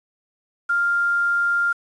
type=tone with quantisation; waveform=sine; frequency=1398 Hz; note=F6; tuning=1 cent sharp; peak=-17 dBFS; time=0.69-1.73 s; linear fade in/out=10 ms; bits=7; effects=resampled to 22050 Hz